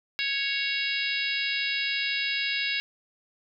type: harmonic tone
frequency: 554 Hz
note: C#5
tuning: 1 cent flat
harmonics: 3 / 4 / 5 / 6 / 7 / 8 / 9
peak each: -34 / -31 / -31 / -37 / -33 / -39 / -36 dBFS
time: 0.19-2.8 s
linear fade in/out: 0 ms
effects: none